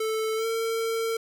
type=tone with pitch glide; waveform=square; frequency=439.5 to 453.2 Hz; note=A4 to A#4; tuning=-2 to -49 cents; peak=-26 dBFS; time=0-1.17 s; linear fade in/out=5 ms; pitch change=+53 cents; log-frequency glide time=0.36-0.45 s; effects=none